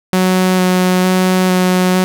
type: tone with vibrato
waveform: sawtooth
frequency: 184.1 Hz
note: F#3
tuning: 8 cents flat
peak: -6 dBFS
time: 0.13-2.04 s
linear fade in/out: 0 ms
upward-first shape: square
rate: 1.1 Hz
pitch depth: 9 cents each way
effects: none